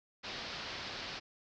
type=low-pass noise; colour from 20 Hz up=white; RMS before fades=-43 dBFS; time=0.23-1.2 s; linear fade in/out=20 ms; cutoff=5100 Hz; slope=48 dB/octave; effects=none